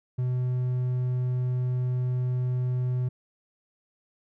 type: tone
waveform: triangle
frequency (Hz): 125.7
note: B2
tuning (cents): +31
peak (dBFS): -22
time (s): 0.18-3.09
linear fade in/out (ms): 10
effects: none